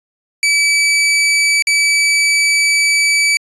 sawtooth tone with dropouts, 2300 Hz, D7, 37 cents flat, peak -7 dBFS, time 0.43-3.37 s, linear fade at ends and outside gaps 1 ms, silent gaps 1.623-1.671 s, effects resampled to 24000 Hz

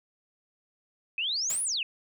sine exponential two-way sweep, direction up then down, 2489 to 10548 to 2489 Hz, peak -27 dBFS, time 1.18-1.83 s, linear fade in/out 2 ms, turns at 1.63 s
white noise with exponential decay, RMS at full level -34 dBFS, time 1.5-1.73 s, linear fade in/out 1 ms, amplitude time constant 50 ms
effects none

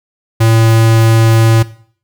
square tone, 112.9 Hz, A2, 45 cents sharp, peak -7 dBFS, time 0.4-1.63 s, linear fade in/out 10 ms, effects noise-tail reverb RT60 0.5 s tail -17 dB re dry

